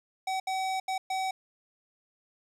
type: tone bursts at uneven times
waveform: square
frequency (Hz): 760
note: F#5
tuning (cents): +46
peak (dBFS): -29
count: 4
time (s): 0.27-0.4 / 0.47-0.8 / 0.88-0.98 / 1.1-1.31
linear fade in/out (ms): 5
effects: low-pass 9000 Hz 12 dB/octave + 10-bit